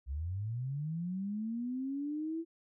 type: linear sweep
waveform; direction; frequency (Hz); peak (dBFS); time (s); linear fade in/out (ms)
sine; up; 62.4 to 334.7; -34; 0.06-2.45; 50
effects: none